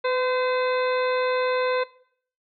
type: harmonic tone with a mistuned harmonic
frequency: 512 Hz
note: C5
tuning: 38 cents flat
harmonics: 1 / 2 / 3 / 4 / 5 / 7 / 8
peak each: -22 / -28 / -32 / -34 / -36 / -39 / -40 dBFS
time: 0.04-1.84 s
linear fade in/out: 10 ms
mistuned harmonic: 1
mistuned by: -24 cents
effects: noise-tail reverb RT60 0.6 s tail -20 dB re dry